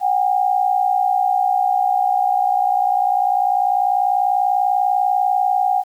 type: tone pair together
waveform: sine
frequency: 740 / 800.2 Hz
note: F#5 / G5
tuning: 0 / +35 cents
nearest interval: minor second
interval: 135 cents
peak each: -17 dBFS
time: 0-5.84 s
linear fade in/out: 50 ms
effects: 8-bit